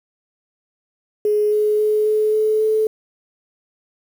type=tone with pitch steps; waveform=sine; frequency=420 / 422.9 / 425.9 / 428.8 / 431.8 / 434.8 Hz; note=G#4 / G#4 / G#4 / A4 / A4 / A4; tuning=+19 / +31 / +44 / -45 / -33 / -21 cents; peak=-14 dBFS; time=1.25-2.87 s; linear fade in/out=2 ms; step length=270 ms; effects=7-bit